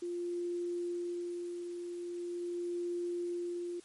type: tone with tremolo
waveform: sine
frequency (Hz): 349.2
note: F4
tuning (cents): 0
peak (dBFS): -33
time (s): 0.02-3.8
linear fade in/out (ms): 5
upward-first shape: sine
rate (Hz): 0.42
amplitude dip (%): 45
effects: white hiss -60 dBFS RMS until 3.84 s + MP3 48 kbps